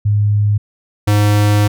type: tone pair in turn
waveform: sine / square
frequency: 103.83 / 103.83 Hz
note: G#2 / G#2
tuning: 0 / 0 cents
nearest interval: unison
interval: 0 cents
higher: neither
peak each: -10 dBFS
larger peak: neither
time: 0.05-0.58 / 1.07-1.68 s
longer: second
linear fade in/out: 10 ms
effects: none